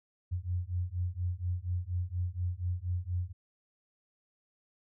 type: beating tone pair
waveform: sine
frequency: 87.31 / 91.51 Hz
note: F2 / F#2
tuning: 0 / -19 cents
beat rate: 4.2 Hz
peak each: -34 / -34 dBFS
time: 0.31-3.33 s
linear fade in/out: 20 ms
effects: none